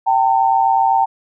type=tone pair together; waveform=sine; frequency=778 / 905.9 Hz; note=G5 / A#5; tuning=-13 / -50 cents; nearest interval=minor third; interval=263 cents; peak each=-14 dBFS; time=0.06-1.06 s; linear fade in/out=20 ms; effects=none